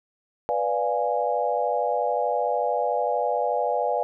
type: chord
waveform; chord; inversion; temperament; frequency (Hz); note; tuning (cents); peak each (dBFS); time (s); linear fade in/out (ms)
sine; B diminished seventh; none; equal; 493.9 / 587.3 / 698.5 / 830.6; B4 / D5 / F5 / Ab5; 0 / 0 / 0 / 0; -27; 0.49-4.03; 0
effects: none